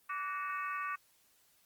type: harmonic tone with a mistuned harmonic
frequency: 370.2 Hz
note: F#4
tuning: 1 cent sharp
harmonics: 3 / 4 / 5 / 6 / 7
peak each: -37 / -43 / -44 / -49 / -46 dBFS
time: 0.09-0.96 s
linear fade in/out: 10 ms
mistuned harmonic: 3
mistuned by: +69 cents
effects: white hiss -69 dBFS RMS until 1.65 s + Opus 24 kbps